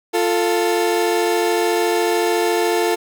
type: tone pair together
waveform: 30% pulse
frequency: 349.2 / 443 Hz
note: F4 / A4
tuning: 0 / +12 cents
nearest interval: major third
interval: 412 cents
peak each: -16 dBFS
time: 0.13-2.96 s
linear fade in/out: 20 ms
effects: none